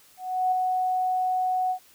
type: tone with ADSR envelope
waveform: sine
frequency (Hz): 740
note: F#5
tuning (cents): 0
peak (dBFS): -19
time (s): 0.17-1.79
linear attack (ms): 350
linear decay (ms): 5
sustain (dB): -3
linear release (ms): 84
effects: white hiss -56 dBFS RMS until 1.94 s